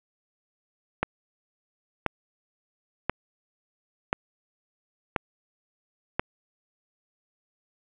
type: click train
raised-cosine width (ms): 0.5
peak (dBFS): -8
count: 6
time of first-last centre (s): 1.03-6.195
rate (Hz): 0.968
effects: resampled to 8000 Hz + 7-bit